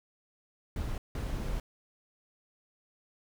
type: noise bursts at uneven times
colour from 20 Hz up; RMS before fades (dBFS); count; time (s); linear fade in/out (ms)
brown; -34; 2; 0.76-0.98 / 1.15-1.6; 2
effects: none